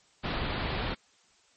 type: low-pass noise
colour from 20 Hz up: pink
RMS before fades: -32 dBFS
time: 0.23-0.95 s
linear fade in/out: 20 ms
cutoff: 4300 Hz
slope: 48 dB/octave
effects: white hiss -64 dBFS RMS until 1.56 s + MP3 32 kbps